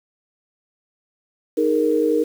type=chord; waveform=sine; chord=D# suspended fourth; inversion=none; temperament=equal; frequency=311.1 / 415.3 / 466.2 Hz; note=D#4 / G#4 / A#4; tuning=0 / 0 / 0 cents; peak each=-20 / -23 / -18 dBFS; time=1.57-2.24 s; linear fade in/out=10 ms; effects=7-bit